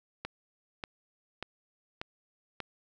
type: click train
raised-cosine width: 0.3 ms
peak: -20 dBFS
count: 5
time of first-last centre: 0.25-2.603 s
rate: 1.7 Hz
effects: none